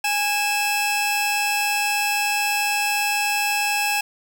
sawtooth tone pair together, 821.7 / 2629 Hz, G#5 / E7, -19 / -5 cents, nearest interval octave + minor sixth, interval 2014 cents, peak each -19 dBFS, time 0.04-4.01 s, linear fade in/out 5 ms, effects 8-bit

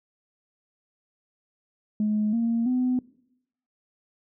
sine tone with pitch steps, 212.1 / 231.3 / 252.2 Hz, G#3 / A#3 / B3, +37 / -13 / +36 cents, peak -20 dBFS, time 2-2.99 s, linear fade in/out 2 ms, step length 330 ms, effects noise-tail reverb RT60 0.8 s tail -21 dB re dry + tanh soft clip ceiling -17 dBFS

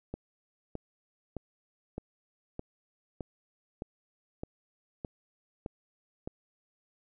click train, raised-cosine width 2 ms, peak -23 dBFS, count 11, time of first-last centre 0.14-6.275 s, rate 1.63 Hz, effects none

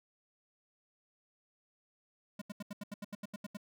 square tone bursts, 204.8 Hz, G#3, 24 cents flat, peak -40 dBFS, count 12, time 2.39-3.571 s, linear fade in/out 5 ms, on 26 ms, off 79 ms, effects none

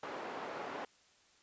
white band-pass noise, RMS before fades -43 dBFS, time 0.03-0.85 s, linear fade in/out 2 ms, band 310 to 1000 Hz, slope 12 dB/octave, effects white hiss -67 dBFS RMS until 1.42 s + resampled to 16000 Hz

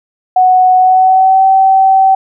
sine tone with pitch glide, 740 to 768.3 Hz, F#5 to G5, 0 to -35 cents, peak -4 dBFS, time 0.36-2.15 s, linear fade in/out 5 ms, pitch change +65 cents, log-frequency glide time 0.77-1.45 s, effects none

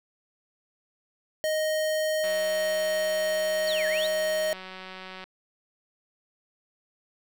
square tone, 622.3 Hz, D#5, in tune, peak -25 dBFS, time 1.44-4.53 s, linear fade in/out 0 ms
click train, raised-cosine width 0.3 ms, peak -25 dBFS, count 562, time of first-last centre 2.24-5.24 s, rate 187 Hz
sine exponential two-way sweep, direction down then up, 4699 to 1661 to 4154 Hz, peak -30 dBFS, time 3.67-4.07 s, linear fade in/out 5 ms, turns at 3.87 s
effects none

